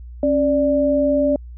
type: tone pair together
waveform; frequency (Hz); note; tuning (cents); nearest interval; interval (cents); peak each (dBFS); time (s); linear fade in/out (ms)
sine; 272.6 / 587.3; C#4 / D5; -29 / 0; octave + minor second; 1329; -18 / -16; 0.23-1.36; 2
effects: added 60 Hz sine -33 dBFS peak until 1.57 s